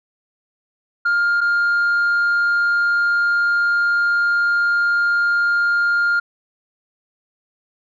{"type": "tone pair in turn", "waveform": "sine", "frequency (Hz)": [1406, 1406], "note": ["F6", "F6"], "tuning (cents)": [11, 11], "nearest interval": "unison", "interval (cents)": 0, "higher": "neither", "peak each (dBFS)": -12, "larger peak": "neither", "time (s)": [[1.05, 1.41], [1.41, 6.2]], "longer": "second", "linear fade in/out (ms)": 10, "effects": ["tanh soft clip ceiling -13 dBFS"]}